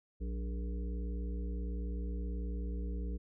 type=harmonic tone with a mistuned harmonic; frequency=58.6 Hz; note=A#1; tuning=10 cents sharp; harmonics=1 / 3 / 5 / 7 / 8; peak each=-35 / -45 / -49 / -52 / -53 dBFS; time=0.2-3.18 s; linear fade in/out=20 ms; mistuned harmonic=3; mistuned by=+100 cents; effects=none